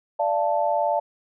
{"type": "chord", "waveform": "sine", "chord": "D minor", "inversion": "none", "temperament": "equal with one note detuned", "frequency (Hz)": [587.3, 686.1, 880], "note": ["D5", "F5", "A5"], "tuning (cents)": [0, -31, 0], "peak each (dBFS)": -24, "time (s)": [0.19, 1], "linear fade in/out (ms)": 10, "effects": []}